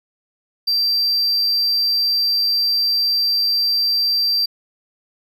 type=tone; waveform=triangle; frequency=4701 Hz; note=D8; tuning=1 cent sharp; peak=-14 dBFS; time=0.67-4.46 s; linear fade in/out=10 ms; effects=none